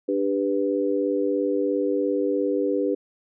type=chord; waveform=sine; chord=G major; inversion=second; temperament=equal with one note detuned; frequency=293.7 / 396.8 / 493.9 Hz; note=D4 / G4 / B4; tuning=0 / +21 / 0 cents; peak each=-25 dBFS; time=0.08-2.95 s; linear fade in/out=10 ms; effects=none